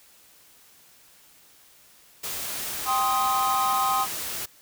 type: noise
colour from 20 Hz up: white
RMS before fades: -32 dBFS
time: 2.23-4.46 s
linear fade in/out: 10 ms
type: chord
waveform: triangle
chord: C minor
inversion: second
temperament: just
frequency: 784.9 / 1046.5 / 1255.8 Hz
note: G5 / C6 / Eb6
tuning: +2 / 0 / +16 cents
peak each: -24 dBFS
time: 2.85-4.07 s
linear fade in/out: 50 ms
effects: white hiss -55 dBFS RMS until 4.61 s